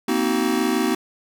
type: chord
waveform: square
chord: C half-diminished seventh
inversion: third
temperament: just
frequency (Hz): 235.5 / 261.6 / 314 / 376.7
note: Bb3 / C4 / Eb4 / Gb4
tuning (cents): +18 / 0 / +16 / +31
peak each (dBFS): -25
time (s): 0.08-0.95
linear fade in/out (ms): 5
effects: none